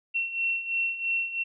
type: beating tone pair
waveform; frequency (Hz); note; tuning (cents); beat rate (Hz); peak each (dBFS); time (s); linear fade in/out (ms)
sine; 2715 / 2718; F7 / F7; -50 / -48; 3; -32 / -27; 0.14-1.44; 20
effects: none